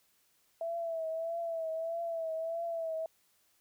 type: tone with vibrato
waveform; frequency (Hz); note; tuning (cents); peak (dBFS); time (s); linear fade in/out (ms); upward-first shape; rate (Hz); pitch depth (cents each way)
sine; 659.3; E5; 0; -33; 0.61-3.06; 2; triangle; 1.6; 55
effects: white hiss -71 dBFS RMS until 3.6 s